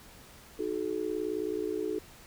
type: chord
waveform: sine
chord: D# diminished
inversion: none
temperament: equal with one note detuned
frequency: 311.1 / 370 / 429 Hz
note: D#4 / F#4 / A4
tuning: 0 / 0 / -44 cents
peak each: -36 / -35 / -33 dBFS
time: 0.59-1.99 s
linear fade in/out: 5 ms
effects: pink hiss -53 dBFS RMS until 2.26 s